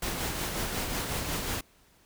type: noise with tremolo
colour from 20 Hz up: pink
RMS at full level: -31 dBFS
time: 0.02-1.61 s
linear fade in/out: 5 ms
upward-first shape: sine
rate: 5.5 Hz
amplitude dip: 35%
effects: pink hiss -62 dBFS RMS until 2.05 s